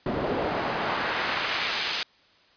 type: noise with band-pass filter sweep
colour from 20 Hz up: pink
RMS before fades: -28 dBFS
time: 0.06-2.03 s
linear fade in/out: 2 ms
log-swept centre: 340 to 4300 Hz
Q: 0.81
effects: white hiss -59 dBFS RMS until 2.56 s + resampled to 11025 Hz